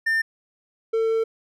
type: tone pair in turn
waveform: triangle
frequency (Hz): 1800 / 449.1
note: A6 / A4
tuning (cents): +39 / +35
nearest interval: 2 octaves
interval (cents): 2404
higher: first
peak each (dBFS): -17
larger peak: neither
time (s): 0.06-0.22 / 0.93-1.24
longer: second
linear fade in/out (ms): 10
effects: none